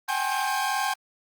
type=tone cluster; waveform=45% pulse; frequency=761 / 802 / 844 / 1068 / 1584 Hz; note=F#5 / G5 / G#5 / C6 / G6; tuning=+48 / +39 / +28 / +35 / +18 cents; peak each=-31 dBFS; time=0.08-0.94 s; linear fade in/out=10 ms; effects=Opus 24 kbps